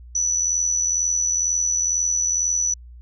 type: tone with amplitude modulation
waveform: sine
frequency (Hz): 5940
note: F#8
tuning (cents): +6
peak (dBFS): -16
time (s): 0.15-2.74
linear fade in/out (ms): 5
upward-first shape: sine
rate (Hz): 82.1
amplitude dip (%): 55
effects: added 60 Hz sine -39 dBFS peak until 3.01 s